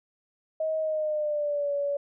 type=tone with pitch glide; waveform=sine; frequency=632 to 569.6 Hz; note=D#5 to C#5; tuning=+27 to +47 cents; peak=-25 dBFS; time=0.6-1.97 s; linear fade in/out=5 ms; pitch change=-180 cents; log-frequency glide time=0.79-1.73 s; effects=none